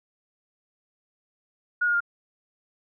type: tone with pitch steps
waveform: sine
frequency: 1447 / 1425.4 / 1404.2 Hz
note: F#6 / F6 / F6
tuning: -39 / +35 / +9 cents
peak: -20 dBFS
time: 1.81-2.005 s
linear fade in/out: 10 ms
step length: 65 ms
effects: none